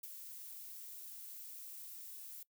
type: noise with ADSR envelope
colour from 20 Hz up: violet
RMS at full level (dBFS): -45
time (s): 0.03-2.43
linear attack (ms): 8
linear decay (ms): 27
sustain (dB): -5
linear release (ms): 3
effects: noise-tail reverb RT60 0.1 s tail -21 dB re dry